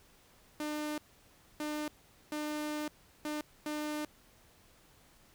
sawtooth tone bursts at uneven times, 301 Hz, D4, 43 cents sharp, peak -31 dBFS, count 5, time 0.6-0.98 / 1.6-1.88 / 2.32-2.88 / 3.25-3.41 / 3.66-4.05 s, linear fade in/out 2 ms, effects pink hiss -63 dBFS RMS until 5.34 s

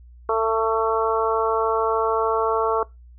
harmonic tone, 223.3 Hz, A3, 26 cents sharp, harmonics 2 / 3 / 4 / 5 / 6, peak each -21 / -27 / -26 / -24 / -28 dBFS, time 0.29-2.83 s, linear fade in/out 2 ms, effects noise-tail reverb RT60 0.2 s tail -21 dB re dry + added 60 Hz sine -43 dBFS peak until 3.18 s

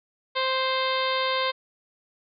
harmonic tone, 523.3 Hz, C5, in tune, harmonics 1 / 2 / 3 / 4 / 5 / 6 / 7 / 8 / 9, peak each -28 / -27 / -34 / -32 / -37 / -35 / -32 / -36 / -40 dBFS, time 0.35-1.52 s, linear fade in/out 20 ms, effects none

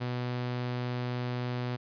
sawtooth tone, 123.47 Hz, B2, in tune, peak -27 dBFS, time 0-1.77 s, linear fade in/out 20 ms, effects resampled to 11025 Hz

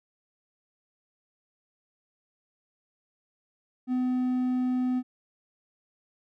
triangle tone, 252.6 Hz, B3, 39 cents sharp, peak -22 dBFS, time 3.87-5.03 s, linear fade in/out 50 ms, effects none

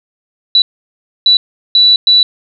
sine tone bursts at uneven times, 3951 Hz, B7, in tune, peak -4 dBFS, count 4, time 0.55-0.62 / 1.26-1.37 / 1.75-1.96 / 2.07-2.23 s, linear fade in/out 2 ms, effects none

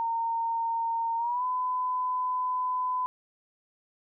sine tone with pitch glide, 918 to 1006.9 Hz, A#5 to B5, -27 to +33 cents, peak -26 dBFS, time 0-3.06 s, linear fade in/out 0 ms, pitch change +160 cents, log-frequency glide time 1.17-1.44 s, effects none

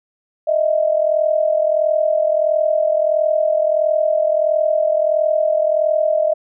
sine tone pair together, 617.5 / 659 Hz, D#5 / E5, -13 / -1 cents, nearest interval minor second, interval 112 cents, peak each -15 / -18 dBFS, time 0.47-6.34 s, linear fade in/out 10 ms, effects none

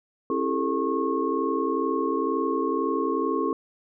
sine tone cluster, 270.6 / 332 / 403.5 / 445.6 / 1089 Hz, C#4 / E4 / G#4 / A4 / C#6, -42 / +12 / -50 / +22 / -31 cents, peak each -29 dBFS, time 0.3-3.53 s, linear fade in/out 2 ms, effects none

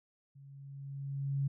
sine tone with level ramp, 138.59 Hz, C#3, in tune, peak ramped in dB -52 to -28 dBFS, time 0.35-1.48 s, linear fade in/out 10 ms, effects none

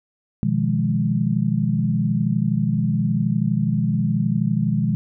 sine chord, F half-diminished seventh, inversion second, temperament equal, 123.47 / 155.56 / 174.61 / 207.7 Hz, Cb3 / Eb3 / F3 / Ab3, 0 / 0 / 0 / 0 cents, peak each -23 / -23 / -24 / -22 dBFS, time 0.43-4.95 s, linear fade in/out 0 ms, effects none

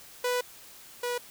sawtooth tone pair in turn, 493.9 / 486.8 Hz, B4 / B4, 0 / -25 cents, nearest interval unison, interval 25 cents, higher first, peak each -22 / -25 dBFS, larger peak first, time 0.24-0.41 / 1.03-1.18 s, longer first, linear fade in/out 5 ms, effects white hiss -50 dBFS RMS until 1.3 s

